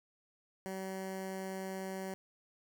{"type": "tone with notch filter", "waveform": "15% pulse", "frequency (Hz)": 190.4, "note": "F#3", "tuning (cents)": 50, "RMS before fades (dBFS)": -41, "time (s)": [0.66, 2.14], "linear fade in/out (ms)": 0, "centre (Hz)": 3600, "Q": 1.6, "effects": []}